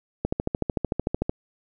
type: click train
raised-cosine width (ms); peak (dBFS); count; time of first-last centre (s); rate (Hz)
2; -10; 15; 0.25-1.295; 13.4
effects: none